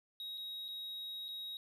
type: tone with dropouts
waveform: triangle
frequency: 3796 Hz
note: A#7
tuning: 31 cents sharp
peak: -40 dBFS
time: 0.2-1.57 s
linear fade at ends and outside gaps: 1 ms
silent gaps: 0.375-0.379 / 0.682-0.686 / 1.283-1.287 s
effects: none